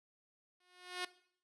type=tone with exponential growth; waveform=5% pulse; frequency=360.9 Hz; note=F#4; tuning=43 cents flat; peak=-24 dBFS; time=0.6-1.05 s; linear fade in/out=5 ms; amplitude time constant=96 ms; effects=noise-tail reverb RT60 0.6 s tail -18 dB re dry + resampled to 22050 Hz